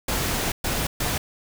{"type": "noise bursts at uneven times", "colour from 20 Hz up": "pink", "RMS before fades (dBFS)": -25, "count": 3, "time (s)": [[0.08, 0.52], [0.64, 0.87], [1, 1.18]], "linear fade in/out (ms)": 5, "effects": []}